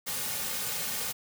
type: noise with comb filter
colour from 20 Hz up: white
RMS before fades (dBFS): -33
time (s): 0.06-1.13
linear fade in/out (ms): 20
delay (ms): 3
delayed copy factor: -0.7
effects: none